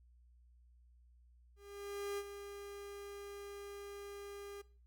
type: tone with ADSR envelope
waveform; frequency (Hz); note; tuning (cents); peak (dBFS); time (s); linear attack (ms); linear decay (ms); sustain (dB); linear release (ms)
45% pulse; 403.4; G4; +50; -38; 1.56-4.62; 620; 49; -9; 11
effects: noise-tail reverb RT60 0.4 s tail -19 dB re dry + added 60 Hz sine -62 dBFS peak until 4.86 s